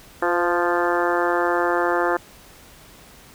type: harmonic tone with a mistuned harmonic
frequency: 174.61 Hz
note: F3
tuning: in tune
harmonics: 2 / 3 / 4 / 5 / 6 / 7 / 8 / 9 / 10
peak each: -23 / -25 / -26 / -27 / -28 / -28 / -29 / -30 / -30 dBFS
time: 0.22-2.17 s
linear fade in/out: 5 ms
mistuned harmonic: 3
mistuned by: -24 cents
effects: pink hiss -47 dBFS RMS until 3.34 s